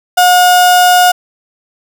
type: tone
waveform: 35% pulse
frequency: 720 Hz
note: F#5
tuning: 47 cents flat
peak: -3 dBFS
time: 0.17-1.12 s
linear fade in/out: 10 ms
effects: none